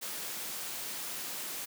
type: high-pass noise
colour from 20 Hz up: white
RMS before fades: -39 dBFS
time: 0.01-1.66 s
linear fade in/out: 20 ms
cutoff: 150 Hz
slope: 12 dB/octave
effects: none